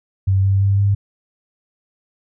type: tone with pitch steps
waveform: sine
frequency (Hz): 96.3 / 97.59 / 98.89 / 100.22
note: G2 / G2 / G2 / G2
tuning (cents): -30 / -7 / +16 / +39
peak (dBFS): -12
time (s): 0.27-0.95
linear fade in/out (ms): 10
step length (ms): 170
effects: none